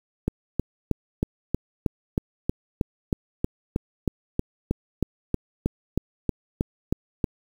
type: click train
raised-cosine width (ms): 3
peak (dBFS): -9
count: 23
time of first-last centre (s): 0.28-7.242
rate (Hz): 3.16
effects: 7-bit